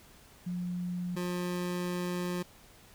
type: tone pair in turn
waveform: sine / 25% pulse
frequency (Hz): 178 / 178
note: F3 / F3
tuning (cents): +33 / +33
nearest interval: unison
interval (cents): 0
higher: neither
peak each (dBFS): -32 / -28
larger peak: second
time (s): 0.46-1.16 / 1.16-2.43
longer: second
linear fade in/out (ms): 10
effects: pink hiss -57 dBFS RMS until 2.94 s